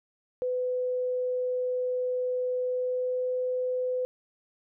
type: tone with pitch glide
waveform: sine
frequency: 502 to 504.9 Hz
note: B4 to B4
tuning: +28 to +38 cents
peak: -26 dBFS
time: 0.42-4.05 s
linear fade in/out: 0 ms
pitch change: +10 cents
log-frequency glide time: 2.61-3.33 s
effects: none